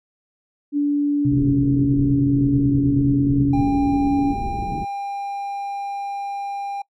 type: tone with pitch glide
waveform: sine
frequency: 289.3 to 281.6 Hz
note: D4 to C#4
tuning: -26 to +27 cents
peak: -16 dBFS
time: 0.72-4.35 s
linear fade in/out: 50 ms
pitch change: -47 cents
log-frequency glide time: 1.25-1.49 s
type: tone with tremolo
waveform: sine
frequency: 130.81 Hz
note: C3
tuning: in tune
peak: -17 dBFS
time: 1.25-3.61 s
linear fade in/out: 2 ms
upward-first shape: sine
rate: 9.4 Hz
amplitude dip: 55%
type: low-pass noise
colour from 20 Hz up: pink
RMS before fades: -28 dBFS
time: 1.31-4.85 s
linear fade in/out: 10 ms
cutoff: 440 Hz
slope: 96 dB/octave
type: tone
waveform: triangle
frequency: 800 Hz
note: G5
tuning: 35 cents sharp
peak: -23 dBFS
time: 3.53-6.82 s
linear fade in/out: 5 ms
effects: noise-tail reverb RT60 0.1 s tail -23 dB re dry